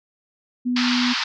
sine tone, 246.9 Hz, B3, in tune, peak -19 dBFS, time 0.65-1.14 s, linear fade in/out 20 ms
white band-pass noise, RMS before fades -24 dBFS, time 0.76-1.24 s, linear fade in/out 5 ms, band 840 to 5100 Hz, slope 48 dB/octave
effects none

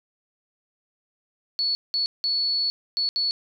sine tone bursts at uneven times, 4417 Hz, C#8, 7 cents flat, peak -21 dBFS, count 5, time 1.59-1.75 / 1.94-2.06 / 2.24-2.7 / 2.97-3.09 / 3.16-3.31 s, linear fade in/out 0 ms, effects none

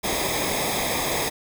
pink noise with comb filter, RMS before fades -25 dBFS, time 0.03-1.3 s, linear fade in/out 20 ms, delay 0.69 ms, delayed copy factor -0.75, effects none

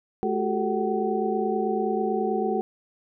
sine tone cluster, 214 / 364.1 / 393.3 / 439.8 / 755 Hz, A3 / F#4 / G4 / A4 / F#5, -48 / -28 / +6 / -1 / +35 cents, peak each -29 dBFS, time 0.23-2.61 s, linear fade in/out 0 ms, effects none

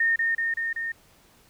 sine tone with echo, 1831 Hz, A#6, 32 cents flat, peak -19 dBFS, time 0-0.16 s, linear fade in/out 5 ms, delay 190 ms, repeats 4, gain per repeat -2 dB, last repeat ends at 0.92 s, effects pink hiss -58 dBFS RMS until 1.49 s

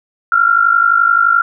sine tone pair together, 1356 / 1407.6 Hz, E6 / F6, +49 / +13 cents, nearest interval minor second, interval 64 cents, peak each -11 dBFS, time 0.32-1.42 s, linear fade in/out 2 ms, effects none

